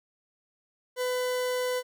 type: tone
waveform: 40% pulse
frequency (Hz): 501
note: B4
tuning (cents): +25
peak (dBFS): -26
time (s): 0.96-1.83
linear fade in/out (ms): 50
effects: none